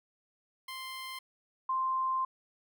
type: tone pair in turn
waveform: 15% pulse / sine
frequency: 1046.5 / 1046.5 Hz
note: C6 / C6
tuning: 0 / 0 cents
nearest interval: unison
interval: 0 cents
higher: neither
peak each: -33 / -28 dBFS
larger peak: second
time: 0.68-1.19 / 1.69-2.25 s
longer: second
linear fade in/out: 5 ms
effects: none